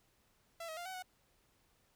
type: tone with pitch steps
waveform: sawtooth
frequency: 670 / 636 / 698 / 753 / 737 Hz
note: E5 / D#5 / F5 / F#5 / F#5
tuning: +28 / +38 / -1 / +30 / -7 cents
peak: -39 dBFS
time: 0.6-1.025 s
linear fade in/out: 5 ms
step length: 85 ms
effects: pink hiss -73 dBFS RMS until 1.95 s